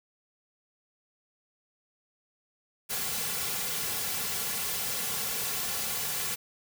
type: noise with comb filter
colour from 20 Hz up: white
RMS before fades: -32 dBFS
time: 2.89-6.36 s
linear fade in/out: 20 ms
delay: 3.2 ms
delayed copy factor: -0.7
effects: none

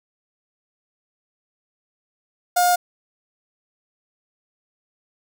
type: tone with notch filter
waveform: sawtooth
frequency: 713 Hz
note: F5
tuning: 36 cents sharp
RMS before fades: -17 dBFS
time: 2.56-2.76 s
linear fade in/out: 10 ms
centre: 2500 Hz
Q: 0.54
effects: none

